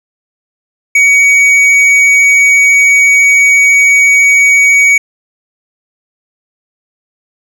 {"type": "tone with hard clipping", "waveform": "sine", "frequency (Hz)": 2253, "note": "C#7", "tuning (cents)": 28, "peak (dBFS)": -5, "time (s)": [0.95, 4.98], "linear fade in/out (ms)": 5, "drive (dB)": 6, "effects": []}